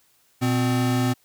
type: tone pair together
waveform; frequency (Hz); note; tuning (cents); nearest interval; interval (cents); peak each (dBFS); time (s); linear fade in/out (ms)
square; 121.19 / 255.9; B2 / C4; -32 / -38; octave + minor second; 1294; -23; 0.41-1.14; 20
effects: white hiss -62 dBFS RMS until 1.24 s